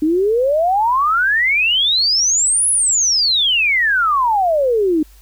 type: exponential two-way sweep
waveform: sine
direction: up then down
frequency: 297.2 to 10640 to 297.2 Hz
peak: -12 dBFS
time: 0.02-5.03 s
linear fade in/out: 5 ms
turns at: 2.69 s
effects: added 50 Hz sine -42 dBFS peak until 5.21 s + white hiss -51 dBFS RMS until 5.21 s